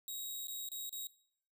5% pulse tone with dropouts, 3806 Hz, A#7, 35 cents sharp, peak -33 dBFS, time 0.08-1.07 s, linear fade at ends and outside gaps 1 ms, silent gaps 0.471-0.482 / 0.688-0.717 / 0.894-0.927 s, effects noise-tail reverb RT60 0.6 s tail -17 dB re dry

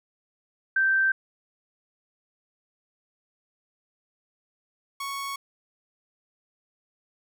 sine / sawtooth tone pair in turn, 1561 / 1108.6 Hz, G6 / C#6, -8 / 0 cents, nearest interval tritone, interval 592 cents, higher first, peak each -19 / -27 dBFS, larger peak first, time 0.76-1.12 / 5-5.36 s, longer neither, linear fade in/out 5 ms, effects none

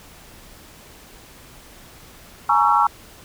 sine chord, A# half-diminished seventh, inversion third, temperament just, 839.1 / 932.3 / 1118.8 / 1342.6 Hz, G#5 / A#5 / C#6 / E6, +18 / 0 / +16 / +31 cents, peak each -19 dBFS, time 2.49-2.87 s, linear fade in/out 5 ms, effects pink hiss -45 dBFS RMS until 3.24 s

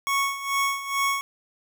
25% pulse tone with tremolo, 1106 Hz, C#6, 4 cents flat, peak -17 dBFS, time 0.07-1.21 s, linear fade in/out 0 ms, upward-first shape sine, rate 2.3 Hz, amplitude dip 75%, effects none

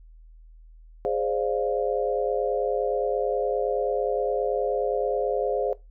sine chord, D half-diminished seventh, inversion second, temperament equal with one note detuned, 415.3 / 523.3 / 592.8 / 698.5 Hz, Ab4 / C5 / D5 / F5, 0 / 0 / +16 / 0 cents, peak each -27 / -27 / -30 / -31 dBFS, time 1.05-5.73 s, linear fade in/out 0 ms, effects noise-tail reverb RT60 0.2 s tail -18 dB re dry + added 40 Hz sine -46 dBFS peak until 5.9 s

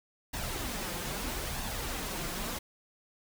pink noise with flanger, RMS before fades -36 dBFS, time 0.33-2.59 s, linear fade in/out 10 ms, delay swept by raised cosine 1.1 to 5.8 ms, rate 0.78 Hz, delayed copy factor +0.5, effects none

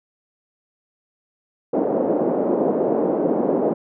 white band-pass noise, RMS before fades -20 dBFS, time 1.73-3.74 s, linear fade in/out 10 ms, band 220 to 580 Hz, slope 24 dB/octave, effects none

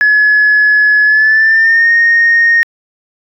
sine tone with pitch glide, 1700 to 1853.9 Hz, G#6 to A#6, +40 to -10 cents, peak -4 dBFS, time 0.01-2.63 s, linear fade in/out 0 ms, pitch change +150 cents, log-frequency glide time 1.04-1.91 s, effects tanh soft clip ceiling -2 dBFS

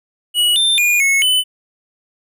square tone with pitch steps, 2921 / 3580 / 2433 / 2191 / 3012 Hz, F#7 / A7 / D#7 / C#7 / F#7, -23 / +29 / -39 / -21 / +30 cents, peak -12 dBFS, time 0.34-1.44 s, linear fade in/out 50 ms, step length 220 ms, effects none

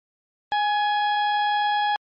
harmonic tone with a mistuned harmonic, 830 Hz, G#5, 1 cent flat, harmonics 1 / 2 / 3 / 4 / 5 / 6, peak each -20 / -28 / -40 / -32 / -43 / -45 dBFS, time 0.52-1.96 s, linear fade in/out 0 ms, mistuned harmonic 2, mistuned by +31 cents, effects MP3 32 kbps

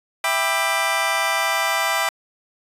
20% pulse chord, E minor seventh, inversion none, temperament just, 659.3 / 791.1 / 988.9 / 1186.7 Hz, E5 / G5 / B5 / D6, 0 / +16 / +2 / +18 cents, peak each -20 dBFS, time 0.24-2.09 s, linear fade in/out 2 ms, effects resampled to 32000 Hz

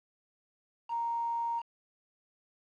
sine tone with quantisation, 932.3 Hz, A#5, in tune, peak -30 dBFS, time 0.88-1.63 s, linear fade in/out 50 ms, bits 7, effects low-pass 2000 Hz 12 dB/octave

